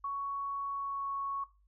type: tone with pitch glide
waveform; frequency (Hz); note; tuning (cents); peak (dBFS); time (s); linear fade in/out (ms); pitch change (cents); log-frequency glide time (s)
sine; 1115 to 1107.9; C#6 to C#6; +10 to -1; -33; 0.04-1.44; 5; -11; 0.72-1.1
effects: noise-tail reverb RT60 0.3 s tail -18 dB re dry + added 50 Hz sine -64 dBFS peak until 1.67 s